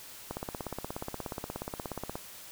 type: click train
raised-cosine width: 1 ms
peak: -21 dBFS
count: 32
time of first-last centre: 0.31-2.155 s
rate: 16.8 Hz
effects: white hiss -48 dBFS RMS until 2.51 s